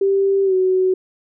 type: tone with pitch glide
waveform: sine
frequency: 392 to 373 Hz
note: G4 to F#4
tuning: 0 to +14 cents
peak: -13 dBFS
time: 0.01-0.94 s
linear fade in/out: 5 ms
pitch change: -86 cents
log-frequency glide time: 0.44-0.54 s
effects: none